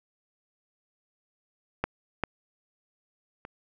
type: clicks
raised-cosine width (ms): 0.5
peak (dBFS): -11 / -11 / -25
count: 3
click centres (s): 1.84 / 2.237 / 3.451
effects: none